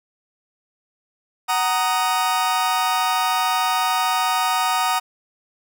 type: chord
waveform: 40% pulse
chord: D# minor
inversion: first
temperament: just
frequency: 746.7 / 933.4 / 1244.5 Hz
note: F#5 / A#5 / D#6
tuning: +16 / +2 / 0 cents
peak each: -22 dBFS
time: 1.48-5 s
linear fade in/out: 20 ms
effects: none